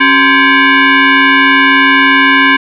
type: tone with frequency modulation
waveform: sine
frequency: 273.4 Hz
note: C#4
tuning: 24 cents flat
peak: -4 dBFS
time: 0-2.57 s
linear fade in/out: 10 ms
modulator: 654 Hz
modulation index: 3.6
effects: none